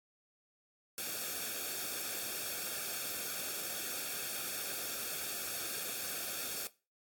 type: noise with comb filter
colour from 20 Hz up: white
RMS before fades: -39 dBFS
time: 0.98-6.67 s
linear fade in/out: 0 ms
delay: 1 ms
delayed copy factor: -0.7
effects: noise-tail reverb RT60 0.3 s tail -19 dB re dry + AAC 64 kbps